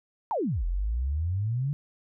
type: exponential two-way sweep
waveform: sine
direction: down then up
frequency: 987.8 to 40.99 to 148.8 Hz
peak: -25 dBFS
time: 0.31-1.73 s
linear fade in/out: 0 ms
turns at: 0.65 s
effects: none